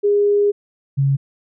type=tone pair in turn; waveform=sine; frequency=409.2 / 137.82 Hz; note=G#4 / C#3; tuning=-26 / -10 cents; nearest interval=octave + perfect fifth; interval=1884 cents; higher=first; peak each=-12 / -13 dBFS; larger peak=first; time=0.03-0.52 / 0.97-1.17 s; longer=first; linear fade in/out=20 ms; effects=none